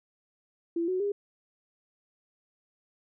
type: tone with pitch steps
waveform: sine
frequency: 337.3 / 370 / 405.8 Hz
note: E4 / F#4 / G#4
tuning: +40 / 0 / -40 cents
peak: -26 dBFS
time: 0.76-1.12 s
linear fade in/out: 5 ms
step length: 120 ms
effects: none